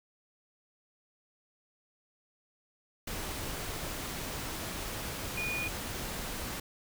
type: tone in noise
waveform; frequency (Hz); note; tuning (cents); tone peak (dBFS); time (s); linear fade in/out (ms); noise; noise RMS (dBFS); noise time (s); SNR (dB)
sine; 2449; D#7; -28; -33; 5.37-5.68; 5; pink; -38; 3.07-6.6; +2
effects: none